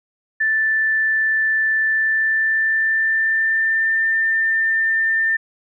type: tone with pitch glide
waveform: sine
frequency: 1762 to 1794.9 Hz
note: A6 to A6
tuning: +2 to +34 cents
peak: -15 dBFS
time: 0.4-5.37 s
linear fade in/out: 10 ms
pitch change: +32 cents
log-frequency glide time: 1.83-4.11 s
effects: none